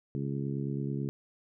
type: harmonic tone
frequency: 69.2 Hz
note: C#2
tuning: 2 cents flat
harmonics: 2 / 3 / 4 / 5 / 6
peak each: -33 / -37 / -39 / -41 / -43 dBFS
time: 0.15-1.09 s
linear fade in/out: 0 ms
effects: none